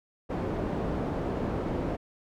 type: low-pass noise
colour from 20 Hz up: white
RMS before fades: -31 dBFS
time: 0.29-1.97 s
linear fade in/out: 20 ms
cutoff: 470 Hz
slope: 12 dB/octave
effects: none